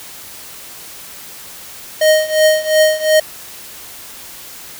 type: tone with tremolo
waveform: square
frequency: 622.3 Hz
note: D#5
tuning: in tune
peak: -7 dBFS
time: 2.01-3.2 s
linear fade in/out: 5 ms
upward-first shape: triangle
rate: 2.8 Hz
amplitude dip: 90%
effects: white hiss -34 dBFS RMS until 4.79 s